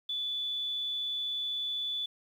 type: tone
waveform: sine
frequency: 3468 Hz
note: A7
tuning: 26 cents flat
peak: -31 dBFS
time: 0.09-2.06 s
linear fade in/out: 5 ms
effects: 10-bit